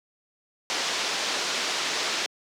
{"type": "low-pass noise", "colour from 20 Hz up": "white", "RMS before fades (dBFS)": -28, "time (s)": [0.7, 2.26], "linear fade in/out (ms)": 0, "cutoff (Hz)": 5800, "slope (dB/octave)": 24, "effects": ["high-pass 300 Hz 12 dB/octave"]}